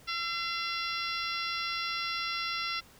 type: harmonic tone with a mistuned harmonic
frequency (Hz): 684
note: F5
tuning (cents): -36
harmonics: 2 / 3 / 4 / 5 / 6 / 7 / 8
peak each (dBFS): -36 / -38 / -39 / -40 / -41 / -41 / -42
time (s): 0.07-2.81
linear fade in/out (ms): 20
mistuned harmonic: 2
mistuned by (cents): -21
effects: pink hiss -57 dBFS RMS until 2.99 s